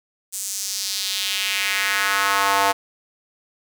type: tone with high-pass filter sweep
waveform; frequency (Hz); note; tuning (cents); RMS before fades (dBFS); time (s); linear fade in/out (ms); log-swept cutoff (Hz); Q
square; 98.6; G2; +11; -22; 0.32-2.73; 20; 8100 to 790; 2
effects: none

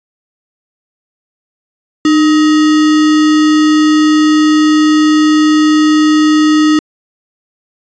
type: tone with sample-and-hold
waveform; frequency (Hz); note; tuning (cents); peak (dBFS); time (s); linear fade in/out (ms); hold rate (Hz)
sine; 305.9; D#4; -29; -5; 2.05-6.79; 2; 1575
effects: resampled to 16000 Hz

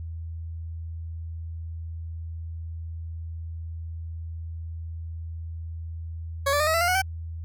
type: tone with pitch steps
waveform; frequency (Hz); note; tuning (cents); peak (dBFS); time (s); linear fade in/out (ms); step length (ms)
20% pulse; 555 / 581.2 / 608.7 / 637.5 / 667.7 / 699.3 / 732.3 / 767; C#5 / D5 / D#5 / D#5 / E5 / F5 / F#5 / G5; +2 / -18 / -38 / +42 / +22 / +2 / -18 / -38; -16; 6.46-7.02; 10; 70
effects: added 82 Hz sine -32 dBFS peak until 7.44 s

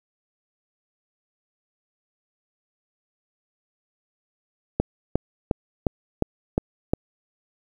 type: click train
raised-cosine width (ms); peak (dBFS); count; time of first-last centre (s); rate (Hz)
2; -6; 7; 4.8-6.935; 2.81
effects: 8-bit

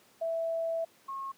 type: tone pair in turn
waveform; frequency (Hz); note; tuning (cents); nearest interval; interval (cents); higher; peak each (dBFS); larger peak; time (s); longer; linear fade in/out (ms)
sine; 659.3 / 1084.4; E5 / C#6; 0 / -38; major sixth; 862; second; -29 / -35; first; 0.21-0.85 / 1.08-1.32; first; 10
effects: pink hiss -62 dBFS RMS until 1.37 s + high-pass 200 Hz 12 dB/octave

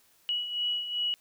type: beating tone pair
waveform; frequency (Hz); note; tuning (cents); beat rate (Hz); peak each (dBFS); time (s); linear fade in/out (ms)
sine; 2924 / 2926.6; F#7 / F#7; -21 / -20; 2.6; -36 / -29; 0.29-1.14; 0
effects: white hiss -64 dBFS RMS until 1.2 s

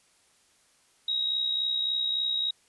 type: tone with amplitude modulation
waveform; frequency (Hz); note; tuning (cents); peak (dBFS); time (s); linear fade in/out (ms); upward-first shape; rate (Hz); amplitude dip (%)
sine; 3804; A#7; +34; -23; 1.08-2.51; 5; sine; 63.5; 50
effects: white hiss -64 dBFS RMS until 2.68 s + resampled to 24000 Hz

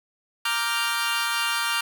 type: chord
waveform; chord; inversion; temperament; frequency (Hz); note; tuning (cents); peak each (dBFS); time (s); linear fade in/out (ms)
20% pulse; G minor seventh; first; equal; 932.3 / 1174.7 / 1396.9 / 1568; Bb5 / D6 / F6 / G6; 0 / 0 / 0 / 0; -25 / -24 / -22 / -26; 0.45-1.81; 5
effects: none

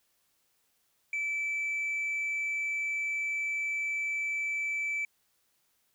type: tone with tanh clipping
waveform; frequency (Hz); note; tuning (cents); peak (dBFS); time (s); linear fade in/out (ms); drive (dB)
sine; 2316; D7; -25; -30; 1.13-5.05; 2; 1
effects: white hiss -73 dBFS RMS until 5.94 s

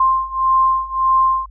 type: beating tone pair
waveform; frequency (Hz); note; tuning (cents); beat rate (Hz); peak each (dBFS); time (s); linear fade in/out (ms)
sine; 1051 / 1052.7; C6 / C6; +7 / +10; 1.7; -17 / -15; 0-1.46; 5
effects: added 50 Hz sine -37 dBFS peak until 1.5 s

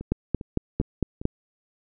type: two click trains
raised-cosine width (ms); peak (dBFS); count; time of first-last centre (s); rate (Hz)
3; -9 / -22; 6 / 4; 0.12-1.254 / 0.01-1.215; 4.41 / 2.49
effects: none

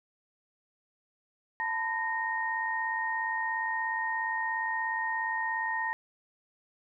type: tone cluster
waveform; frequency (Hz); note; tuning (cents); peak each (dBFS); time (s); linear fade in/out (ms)
sine; 891 / 988 / 1852; A5 / B5 / A#6; +22 / 0 / -12; -33 / -38 / -31; 1.6-5.93; 0
effects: none

